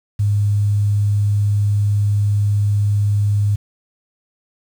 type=tone with quantisation; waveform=sine; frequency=102.6 Hz; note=G#2; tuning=21 cents flat; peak=-13 dBFS; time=0.19-3.56 s; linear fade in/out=10 ms; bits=7; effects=none